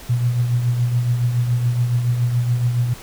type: tone with tremolo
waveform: sine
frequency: 121.3 Hz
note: B2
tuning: 31 cents flat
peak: -13 dBFS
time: 0.09-2.94 s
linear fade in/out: 10 ms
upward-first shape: triangle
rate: 7.1 Hz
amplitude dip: 55%
effects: pink hiss -39 dBFS RMS until 3.02 s